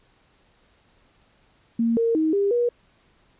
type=tone with pitch steps; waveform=sine; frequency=230.6 / 460.5 / 315.5 / 400.5 / 480.3 Hz; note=A#3 / A#4 / D#4 / G4 / B4; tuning=-19 / -21 / +24 / +37 / -48 cents; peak=-18 dBFS; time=1.79-2.69 s; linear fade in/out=5 ms; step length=180 ms; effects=pink hiss -61 dBFS RMS until 3.39 s + resampled to 8000 Hz